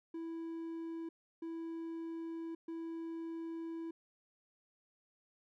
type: tone bursts at uneven times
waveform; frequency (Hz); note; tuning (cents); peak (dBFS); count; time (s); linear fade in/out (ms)
triangle; 329.6; E4; 0; -38; 3; 0.14-1.09 / 1.42-2.55 / 2.68-3.91; 5
effects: none